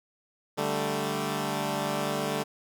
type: chord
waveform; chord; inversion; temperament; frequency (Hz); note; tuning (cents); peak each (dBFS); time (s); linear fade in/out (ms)
10% pulse; D suspended fourth; none; equal; 146.83 / 196 / 220; D3 / G3 / A3; 0 / 0 / 0; -24; 0.57-2.44; 20
effects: none